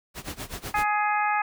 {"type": "noise with tremolo", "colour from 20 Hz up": "pink", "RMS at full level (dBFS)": -33, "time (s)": [0.14, 0.86], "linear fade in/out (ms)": 50, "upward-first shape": "sine", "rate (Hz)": 8, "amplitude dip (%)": 90}
{"type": "harmonic tone", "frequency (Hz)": 418.5, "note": "G#4", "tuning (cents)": 13, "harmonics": [2, 3, 4, 5, 6], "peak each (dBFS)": [-24, -28, -30, -32, -34], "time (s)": [0.74, 1.42], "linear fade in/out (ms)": 5}
{"effects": []}